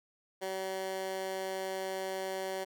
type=tone with high-pass filter; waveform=15% pulse; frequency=190.1 Hz; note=F#3; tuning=47 cents sharp; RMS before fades=-37 dBFS; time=0.41-2.65 s; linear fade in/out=20 ms; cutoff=440 Hz; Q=1.3; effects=none